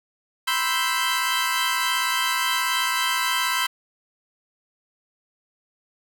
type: chord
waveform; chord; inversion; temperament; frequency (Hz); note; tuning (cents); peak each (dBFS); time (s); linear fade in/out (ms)
20% pulse; C major seventh; third; equal; 987.8 / 1046.5 / 1318.5 / 1568; B5 / C6 / E6 / G6; 0 / 0 / 0 / 0; -22; 0.47-3.67; 10
effects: none